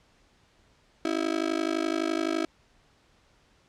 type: tone with amplitude modulation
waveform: 35% pulse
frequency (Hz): 325.4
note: E4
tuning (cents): -22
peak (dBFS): -20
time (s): 1.05-2.45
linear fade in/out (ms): 2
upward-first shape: sine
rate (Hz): 51.8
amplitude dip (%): 100
effects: pink hiss -63 dBFS RMS until 3.68 s + low-pass 6000 Hz 12 dB/octave